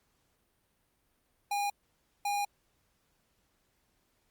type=tone bursts at uneven times; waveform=square; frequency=813 Hz; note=G#5; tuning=37 cents flat; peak=-30 dBFS; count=2; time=1.51-1.7 / 2.25-2.45 s; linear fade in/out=5 ms; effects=pink hiss -74 dBFS RMS until 4.3 s + Opus 48 kbps